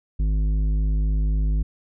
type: tone with tanh clipping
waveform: triangle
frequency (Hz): 51.9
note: G#1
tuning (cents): 0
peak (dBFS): -20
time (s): 0.19-1.63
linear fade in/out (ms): 10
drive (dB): 14
effects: none

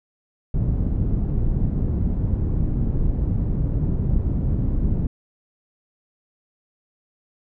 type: low-pass noise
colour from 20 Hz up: pink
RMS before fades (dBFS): -21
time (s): 0.54-5.07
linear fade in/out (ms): 2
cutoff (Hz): 190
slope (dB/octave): 12
effects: none

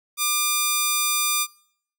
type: tone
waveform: 5% pulse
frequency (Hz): 1200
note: D6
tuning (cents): +37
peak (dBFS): -8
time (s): 0.17-1.47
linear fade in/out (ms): 50
effects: noise-tail reverb RT60 0.6 s tail -22 dB re dry

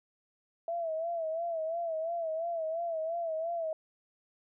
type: tone with vibrato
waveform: sine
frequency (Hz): 659.3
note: E5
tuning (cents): 0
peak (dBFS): -31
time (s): 0.68-3.73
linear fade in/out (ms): 2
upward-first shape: sine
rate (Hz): 2.9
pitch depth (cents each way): 74
effects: none

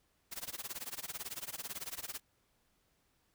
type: noise with tremolo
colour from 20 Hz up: white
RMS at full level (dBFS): -40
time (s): 0.31-2.2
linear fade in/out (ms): 20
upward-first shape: sine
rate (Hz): 18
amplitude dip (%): 95
effects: pink hiss -75 dBFS RMS until 3.34 s

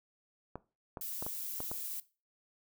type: clicks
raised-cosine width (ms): 1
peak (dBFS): -26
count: 6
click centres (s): 0.556 / 0.972 / 1.225 / 1.265 / 1.604 / 1.715
type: noise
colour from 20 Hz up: violet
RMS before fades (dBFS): -40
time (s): 1.01-2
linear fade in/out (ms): 2
effects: noise-tail reverb RT60 0.3 s tail -18 dB re dry

